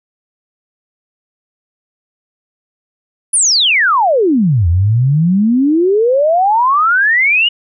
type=exponential two-way sweep; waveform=sine; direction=down then up; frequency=10290 to 81.5 to 2946 Hz; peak=-8 dBFS; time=3.33-7.49 s; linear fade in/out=10 ms; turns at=4.68 s; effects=none